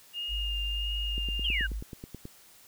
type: tone with vibrato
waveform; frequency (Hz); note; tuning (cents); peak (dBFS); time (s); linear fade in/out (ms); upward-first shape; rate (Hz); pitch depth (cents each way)
sine; 2827; F7; +20; -32; 0.13-1.68; 50; sine; 1.5; 15
type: tone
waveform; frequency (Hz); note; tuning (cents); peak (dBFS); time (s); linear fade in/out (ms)
sine; 52.6; G#1; +23; -31; 0.28-1.83; 50
type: click train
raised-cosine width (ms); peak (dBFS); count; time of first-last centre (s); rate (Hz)
3; -27; 11; 1.18-2.254; 9.31
type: exponential sweep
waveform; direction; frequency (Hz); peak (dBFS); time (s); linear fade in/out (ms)
sine; down; 3331 to 1480; -28; 1.44-1.67; 10
effects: white hiss -56 dBFS RMS until 2.67 s